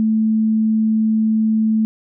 sine tone, 219.3 Hz, A3, 6 cents flat, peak -13 dBFS, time 0-1.85 s, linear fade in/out 0 ms, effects none

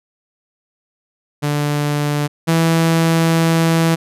sawtooth tone pair in turn, 146.83 / 164.36 Hz, D3 / E3, 0 / -5 cents, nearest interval major second, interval 195 cents, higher second, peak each -12 / -8 dBFS, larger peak second, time 1.42-2.28 / 2.47-3.96 s, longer second, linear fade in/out 20 ms, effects resampled to 32000 Hz

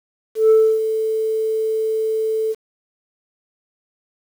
sine tone with ADSR envelope, 440 Hz, A4, in tune, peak -6 dBFS, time 0.35-2.55 s, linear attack 150 ms, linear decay 290 ms, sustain -11 dB, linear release 39 ms, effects tanh soft clip ceiling -7 dBFS + 7-bit

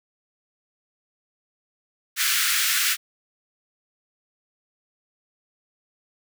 pink high-pass noise, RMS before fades -22 dBFS, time 2.16-2.97 s, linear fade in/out 50 ms, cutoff 1400 Hz, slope 48 dB/octave, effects none

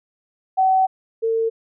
sine tone pair in turn, 758 / 451.8 Hz, F#5 / A4, +42 / +46 cents, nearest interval major sixth, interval 896 cents, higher first, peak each -13 / -17 dBFS, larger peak first, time 0.57-0.87 / 1.22-1.5 s, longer first, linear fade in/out 20 ms, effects none

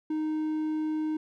triangle tone, 310.2 Hz, D#4, 5 cents flat, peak -25 dBFS, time 0.1-1.17 s, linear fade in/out 5 ms, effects none

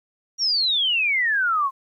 sine exponential sweep, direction down, 5770 to 1046.5 Hz, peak -18 dBFS, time 0.38-1.71 s, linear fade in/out 50 ms, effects 10-bit

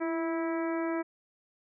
harmonic tone with a mistuned harmonic, 327.1 Hz, E4, 13 cents flat, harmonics 1 / 2 / 3 / 4 / 5 / 6 / 7, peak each -30 / -36 / -40 / -42 / -44 / -46 / -47 dBFS, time 0-1.03 s, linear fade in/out 20 ms, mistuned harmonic 1, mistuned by +28 cents, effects none

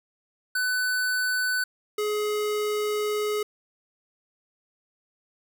square tone pair in turn, 1500 / 420.9 Hz, F#6 / G#4, +23 / +23 cents, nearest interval octave + minor seventh, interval 2200 cents, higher first, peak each -24 / -25 dBFS, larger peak first, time 0.55-1.64 / 1.98-3.43 s, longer second, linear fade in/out 5 ms, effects 9-bit

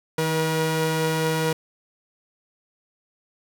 sawtooth tone pair together, 158.6 / 480.4 Hz, D#3 / B4, +33 / -48 cents, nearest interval octave + perfect fifth, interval 1919 cents, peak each -20 dBFS, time 0.18-1.53 s, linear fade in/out 5 ms, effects none

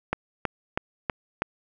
click train, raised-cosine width 0.5 ms, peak -9 dBFS, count 5, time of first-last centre 0.13-1.42 s, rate 3.1 Hz, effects none

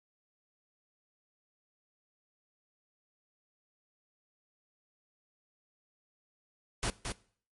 pink noise with echo, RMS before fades -32 dBFS, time 6.83-6.9 s, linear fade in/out 0 ms, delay 220 ms, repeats 1, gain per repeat -5 dB, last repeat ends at 7.12 s, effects noise-tail reverb RT60 0.5 s tail -20 dB re dry + MP3 48 kbps

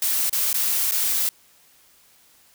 blue noise with dropouts, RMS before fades -22 dBFS, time 0.02-1.29 s, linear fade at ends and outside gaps 2 ms, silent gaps 0.296-0.328 / 0.53-0.542 / 0.912-0.919 s, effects white hiss -56 dBFS RMS until 2.54 s

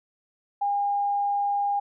sine tone, 810 Hz, G#5, 43 cents flat, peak -22 dBFS, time 0.61-1.8 s, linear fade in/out 10 ms, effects none

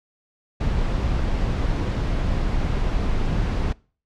brown noise, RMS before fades -22 dBFS, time 0.6-3.73 s, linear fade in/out 10 ms, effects noise-tail reverb RT60 0.4 s tail -23 dB re dry + low-pass 5000 Hz 12 dB/octave

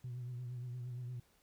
sine tone with vibrato, 123.47 Hz, B2, in tune, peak -39 dBFS, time 0.04-1.2 s, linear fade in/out 5 ms, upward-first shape triangle, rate 8.6 Hz, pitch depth 54 cents each way, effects tanh soft clip ceiling -38 dBFS + pink hiss -71 dBFS RMS until 1.42 s

